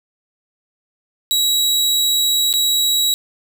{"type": "tone with dropouts", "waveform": "sawtooth", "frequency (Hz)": 3875, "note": "B7", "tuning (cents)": -34, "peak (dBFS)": -11, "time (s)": [1.31, 3.14], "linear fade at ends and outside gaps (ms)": 0, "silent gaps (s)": [2.528, 2.538], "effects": []}